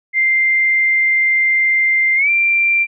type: tone with pitch glide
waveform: sine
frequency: 2093 to 2363 Hz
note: C7 to D7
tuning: 0 to +10 cents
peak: -11 dBFS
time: 0.13-2.87 s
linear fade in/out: 50 ms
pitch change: +210 cents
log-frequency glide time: 2.16-2.3 s
effects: none